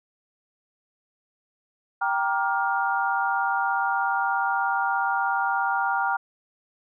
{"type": "chord", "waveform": "sine", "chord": "G minor seventh", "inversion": "none", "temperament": "just", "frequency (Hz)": [784, 940.8, 1176, 1411.2], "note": ["G5", "Bb5", "D6", "F6"], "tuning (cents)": [0, 16, 2, 18], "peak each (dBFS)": [-26, -27, -32, -26], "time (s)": [2.01, 6.17], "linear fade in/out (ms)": 10, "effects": []}